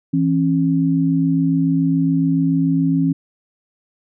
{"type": "tone pair together", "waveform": "sine", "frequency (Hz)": [164.81, 271.9], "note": ["E3", "C#4"], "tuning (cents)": [0, -33], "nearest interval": "major sixth", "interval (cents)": 867, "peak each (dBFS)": [-17, -16], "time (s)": [0.13, 3.13], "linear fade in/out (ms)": 10, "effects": []}